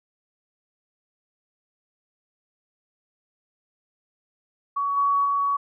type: tone with level steps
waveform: sine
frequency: 1126 Hz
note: C#6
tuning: 27 cents sharp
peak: -22 / -18 / -20 dBFS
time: 4.76-5.57 s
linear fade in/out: 10 ms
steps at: 4.96 / 5.24 s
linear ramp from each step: 20 ms
effects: none

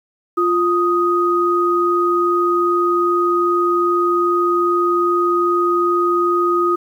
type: tone pair together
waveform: sine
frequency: 349.5 / 1247 Hz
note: F4 / D#6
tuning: +1 / +3 cents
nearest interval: octave + minor seventh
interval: 2202 cents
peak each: -16 dBFS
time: 0.37-6.76 s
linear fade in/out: 10 ms
effects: 8-bit

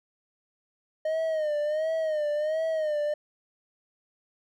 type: tone with vibrato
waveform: triangle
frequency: 618 Hz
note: D#5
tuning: 12 cents flat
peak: -23 dBFS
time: 1.05-3.14 s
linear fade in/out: 5 ms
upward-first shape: sine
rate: 1.4 Hz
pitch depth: 80 cents each way
effects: none

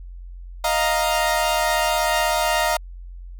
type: chord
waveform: sawtooth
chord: Eb suspended second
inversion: none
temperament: equal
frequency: 622.3 / 698.5 / 932.3 Hz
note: Eb5 / F5 / Bb5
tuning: 0 / 0 / 0 cents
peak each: -19 dBFS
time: 0.64-2.77 s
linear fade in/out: 5 ms
effects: added 44 Hz sine -34 dBFS peak until 3.39 s

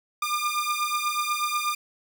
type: beating tone pair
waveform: sawtooth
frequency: 1200 / 1208.2 Hz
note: D6 / D6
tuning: +37 / +49 cents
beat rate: 8.2 Hz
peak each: -24 dBFS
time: 0.22-1.75 s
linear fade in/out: 5 ms
effects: none

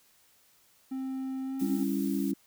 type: tone with pitch glide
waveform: triangle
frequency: 264 to 267.5 Hz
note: C4 to C4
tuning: +16 to +38 cents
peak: -30 dBFS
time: 0.91-1.84 s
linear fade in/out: 10 ms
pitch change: +22 cents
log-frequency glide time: 1.44-1.56 s
type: noise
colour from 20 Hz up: blue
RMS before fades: -46 dBFS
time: 1.59-2.32 s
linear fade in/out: 10 ms
type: chord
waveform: sine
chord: C# diminished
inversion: second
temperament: just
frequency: 199.57 / 277.2 / 332.6 Hz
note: G3 / C#4 / E4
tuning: +31 / 0 / +16 cents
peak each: -31 / -30 / -34 dBFS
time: 1.61-2.34 s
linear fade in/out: 10 ms
effects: white hiss -64 dBFS RMS until 2.46 s

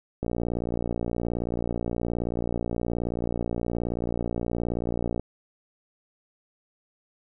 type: click train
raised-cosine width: 2 ms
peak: -15 dBFS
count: 293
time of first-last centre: 0.23-5.196 s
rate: 58.8 Hz
effects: none

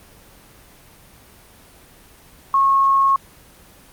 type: tone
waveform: sine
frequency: 1091 Hz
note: C#6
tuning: 28 cents flat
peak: -12 dBFS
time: 2.54-3.16 s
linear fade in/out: 2 ms
effects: pink hiss -47 dBFS RMS until 3.92 s + Opus 24 kbps

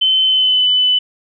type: tone with pitch glide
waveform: sine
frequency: 3064 to 3001 Hz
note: G7 to F#7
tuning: -40 to +24 cents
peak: -10 dBFS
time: 0.01-0.99 s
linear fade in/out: 10 ms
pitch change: -36 cents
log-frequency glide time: 0.25-0.68 s
effects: none

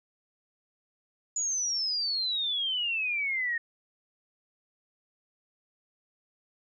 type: exponential sweep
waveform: sine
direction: down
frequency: 6940 to 1834 Hz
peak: -27 dBFS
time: 1.36-3.58 s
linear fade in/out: 5 ms
effects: none

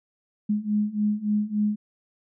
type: beating tone pair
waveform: sine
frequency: 207.7 / 211.2 Hz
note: G#3 / G#3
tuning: 0 / +29 cents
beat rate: 3.5 Hz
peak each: -26 / -24 dBFS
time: 0.49-1.76 s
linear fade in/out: 10 ms
effects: none

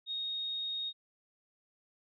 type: tone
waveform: sine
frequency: 3729 Hz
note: A#7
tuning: in tune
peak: -34 dBFS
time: 0.06-0.93 s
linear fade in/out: 50 ms
effects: none

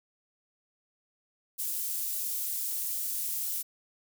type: high-pass noise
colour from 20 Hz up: pink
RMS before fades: -33 dBFS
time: 1.58-3.63 s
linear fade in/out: 20 ms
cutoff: 12000 Hz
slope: 12 dB/octave
effects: none

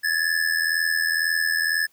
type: ring-modulated tone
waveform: square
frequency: 1719 Hz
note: A6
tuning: 41 cents flat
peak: -18 dBFS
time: 0.03-1.87 s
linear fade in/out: 20 ms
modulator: 41 Hz
effects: white hiss -62 dBFS RMS until 1.92 s

